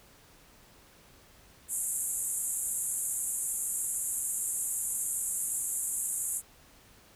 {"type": "band-pass noise", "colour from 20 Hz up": "pink", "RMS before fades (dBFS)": -33, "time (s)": [1.68, 6.42], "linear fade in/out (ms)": 50, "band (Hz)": [7100, 12000], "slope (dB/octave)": 96, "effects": ["pink hiss -58 dBFS RMS until 7.15 s"]}